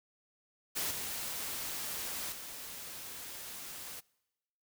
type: noise with level steps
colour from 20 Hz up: white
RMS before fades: -35 / -39 / -45 dBFS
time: 0.75-4.01 s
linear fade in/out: 20 ms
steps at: 0.91 / 2.32 s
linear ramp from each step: 2 ms
effects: noise-tail reverb RT60 1.0 s tail -25 dB re dry